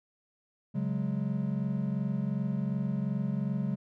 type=chord; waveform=triangle; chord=C# suspended fourth; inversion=none; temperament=equal; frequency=138.59 / 185 / 207.7 Hz; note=C#3 / F#3 / G#3; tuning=0 / 0 / 0 cents; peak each=-31 dBFS; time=0.74-3.76 s; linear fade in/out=20 ms; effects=none